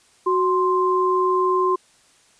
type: tone pair together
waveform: sine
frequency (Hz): 370 / 1046.5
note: F#4 / C6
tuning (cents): 0 / 0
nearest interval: octave + tritone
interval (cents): 1800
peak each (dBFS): -19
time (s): 0.26-1.76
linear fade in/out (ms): 10
effects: white hiss -56 dBFS RMS until 2.39 s + resampled to 22050 Hz